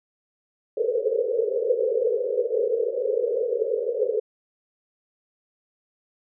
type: band-pass noise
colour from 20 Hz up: white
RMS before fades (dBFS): -24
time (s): 0.77-4.2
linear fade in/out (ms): 5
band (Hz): 420 to 520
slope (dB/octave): 96
effects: none